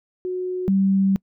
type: tone pair in turn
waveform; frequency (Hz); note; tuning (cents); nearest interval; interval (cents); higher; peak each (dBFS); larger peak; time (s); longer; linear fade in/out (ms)
sine; 366.1 / 193.93; F#4 / G3; -18 / -18; major seventh; 1100; first; -23 / -15; second; 0.25-0.68 / 0.68-1.16; second; 0
effects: noise-tail reverb RT60 0.1 s tail -26 dB re dry